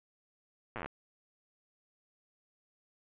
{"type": "slowing click train", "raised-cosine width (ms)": 0.5, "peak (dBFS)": -24, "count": 10, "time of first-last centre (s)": [0.76, 0.86], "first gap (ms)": 8, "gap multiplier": 1.08, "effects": ["resampled to 8000 Hz", "9-bit"]}